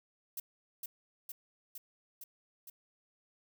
violet noise with echo, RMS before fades -39 dBFS, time 0.37-0.4 s, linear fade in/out 5 ms, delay 460 ms, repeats 5, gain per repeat -2 dB, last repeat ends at 2.7 s, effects none

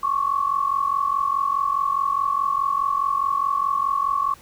sine tone pair together, 1091 / 1135.8 Hz, C#6 / C#6, -28 / +42 cents, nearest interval minor second, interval 70 cents, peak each -22 dBFS, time 0.03-4.34 s, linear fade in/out 5 ms, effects pink hiss -49 dBFS RMS until 4.41 s

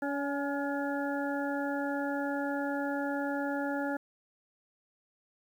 harmonic tone with a mistuned harmonic, 283.3 Hz, C#4, 38 cents sharp, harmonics 1 / 2 / 3 / 5 / 6, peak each -33 / -36 / -38 / -40 / -41 dBFS, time 0.02-3.97 s, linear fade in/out 5 ms, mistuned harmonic 3, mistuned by -24 cents, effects 10-bit

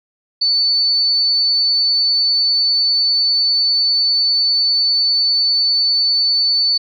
sine tone, 4495 Hz, C#8, 23 cents sharp, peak -12 dBFS, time 0.41-6.78 s, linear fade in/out 10 ms, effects none

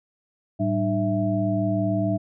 sine tone cluster, 109.2 / 193.8 / 300.5 / 660 Hz, A2 / G3 / D4 / E5, -13 / -20 / +40 / +2 cents, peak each -26 dBFS, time 0.59-2.18 s, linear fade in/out 20 ms, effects none

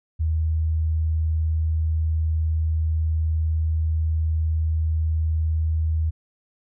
sine tone with vibrato, 79.5 Hz, D#2, 38 cents sharp, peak -19 dBFS, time 0.19-6.11 s, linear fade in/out 20 ms, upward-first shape sine, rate 20 Hz, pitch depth 32 cents each way, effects none

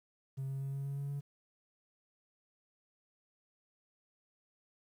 triangle tone with pitch steps, 134.6 / 135.77 / 136.95 / 138.14 / 139.35 / 140.56 / 141.78 Hz, C3 / C#3 / C#3 / C#3 / C#3 / C#3 / C#3, +49 / -36 / -21 / -6 / +9 / +24 / +39 cents, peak -33 dBFS, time 0.37-1.21 s, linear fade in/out 20 ms, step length 120 ms, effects tanh soft clip ceiling -31 dBFS + 11-bit

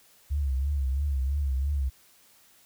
sine tone with vibrato, 68.9 Hz, C#2, 10 cents flat, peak -24 dBFS, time 0.3-1.9 s, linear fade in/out 20 ms, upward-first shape triangle, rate 3 Hz, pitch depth 120 cents each way, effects white hiss -59 dBFS RMS until 2.65 s

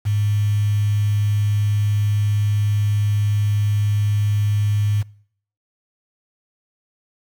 sine tone with quantisation, 103.83 Hz, G#2, in tune, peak -16 dBFS, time 0.05-5.03 s, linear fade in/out 20 ms, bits 6, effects noise-tail reverb RT60 0.6 s tail -24 dB re dry

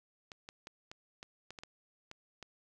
clicks, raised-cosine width 0.2 ms, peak -29 dBFS, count 10, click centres 0.318 / 0.489 / 0.671 / 0.915 / 1.229 / 1.506 / 1.588 / 1.635 / 2.114 / 2.427 s, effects none

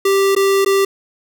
square tone with dropouts, 392 Hz, G4, in tune, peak -12 dBFS, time 0.05-0.85 s, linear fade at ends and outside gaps 5 ms, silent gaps 0.351-0.363 / 0.648-0.66 s, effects none

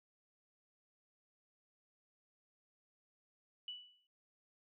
sine tone with exponential decay, 2960 Hz, F#7, in tune, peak -40 dBFS, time 3.68-4.07 s, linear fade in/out 2 ms, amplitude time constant 83 ms, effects none

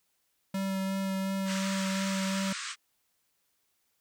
square tone with vibrato, 192.7 Hz, G3, 29 cents flat, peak -30 dBFS, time 0.54-2.53 s, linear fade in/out 5 ms, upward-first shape sine, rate 2.8 Hz, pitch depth 11 cents each way
pink band-pass noise, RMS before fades -38 dBFS, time 1.45-2.76 s, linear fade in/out 50 ms, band 1100 to 8800 Hz, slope 96 dB/octave
effects white hiss -75 dBFS RMS until 4 s

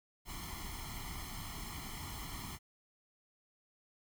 pink noise with comb filter, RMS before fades -44 dBFS, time 0.25-2.59 s, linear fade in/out 50 ms, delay 0.95 ms, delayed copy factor +0.9, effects none

